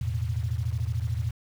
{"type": "chord", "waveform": "sine", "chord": "E suspended fourth", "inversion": "none", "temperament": "equal", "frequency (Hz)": [82.41, 110, 123.47], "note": ["E2", "A2", "B2"], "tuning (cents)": [0, 0, 0], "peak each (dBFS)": [-30, -29, -32], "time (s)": [0.01, 1.31], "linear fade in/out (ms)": 5, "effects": ["8-bit"]}